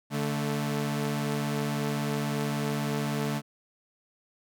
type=tone pair together; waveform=sawtooth; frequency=145.24 / 219.7 Hz; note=D3 / A3; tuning=-19 / -2 cents; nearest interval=perfect fifth; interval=717 cents; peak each=-26 / -27 dBFS; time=0.1-3.42 s; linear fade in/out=50 ms; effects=none